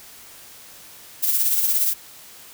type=noise with tremolo; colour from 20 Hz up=violet; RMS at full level=-18 dBFS; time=1.22-1.94 s; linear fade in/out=20 ms; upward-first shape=sine; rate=17 Hz; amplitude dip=45%; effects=white hiss -44 dBFS RMS until 2.53 s